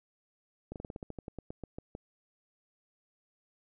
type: slowing click train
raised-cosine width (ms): 2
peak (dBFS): -27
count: 15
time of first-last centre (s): 0.72-1.951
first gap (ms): 38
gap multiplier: 1.12
effects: none